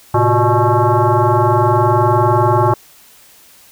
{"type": "tone with frequency modulation", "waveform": "sine", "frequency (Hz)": 373.1, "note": "F#4", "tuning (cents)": 14, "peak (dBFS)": -9, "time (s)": [0.14, 2.74], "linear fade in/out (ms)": 5, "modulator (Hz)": 242, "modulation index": 3.2, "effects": ["white hiss -45 dBFS RMS until 3.71 s"]}